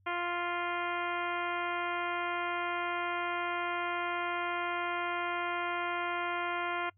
harmonic tone with a mistuned harmonic, 349.2 Hz, F4, in tune, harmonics 1 / 2 / 3 / 4 / 5 / 6 / 7 / 8 / 9, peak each -40 / -38 / -37 / -38 / -44 / -41 / -43 / -49 / -49 dBFS, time 0.06-6.9 s, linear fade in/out 10 ms, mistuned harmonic 9, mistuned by +15 cents, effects noise-tail reverb RT60 0.1 s tail -25 dB re dry + added 96 Hz sine -64 dBFS peak until 6.97 s

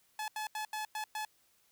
sawtooth tone bursts at uneven times, 858 Hz, A5, 44 cents flat, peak -32 dBFS, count 6, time 0.19-0.28 / 0.36-0.47 / 0.55-0.65 / 0.73-0.85 / 0.95-1.04 / 1.15-1.25 s, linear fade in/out 2 ms, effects white hiss -70 dBFS RMS until 1.71 s

